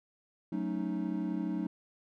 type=chord; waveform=triangle; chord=D# half-diminished seventh; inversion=first; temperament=equal with one note detuned; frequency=185 / 220 / 279.6 / 311.1 Hz; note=F#3 / A3 / C#4 / D#4; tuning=0 / 0 / +15 / 0 cents; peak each=-34 / -36 / -37 / -34 dBFS; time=0.52-1.67 s; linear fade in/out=5 ms; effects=none